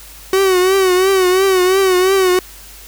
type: tone with vibrato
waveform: 45% pulse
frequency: 375.5 Hz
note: F#4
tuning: 26 cents sharp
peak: -10 dBFS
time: 0.33-2.39 s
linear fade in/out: 2 ms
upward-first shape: triangle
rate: 2.9 Hz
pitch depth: 81 cents each way
effects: added 50 Hz sine -40 dBFS peak until 2.87 s + white hiss -38 dBFS RMS until 2.87 s